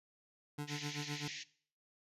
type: tone with tremolo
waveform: 25% pulse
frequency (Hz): 146.83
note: D3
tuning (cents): 0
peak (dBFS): -34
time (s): 0.58-1.28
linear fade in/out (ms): 5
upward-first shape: sine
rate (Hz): 7.8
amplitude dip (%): 85
type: band-pass noise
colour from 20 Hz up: pink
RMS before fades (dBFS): -46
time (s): 0.67-1.44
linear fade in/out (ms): 20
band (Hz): 1800 to 6700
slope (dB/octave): 96
effects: noise-tail reverb RT60 0.5 s tail -19 dB re dry + resampled to 32000 Hz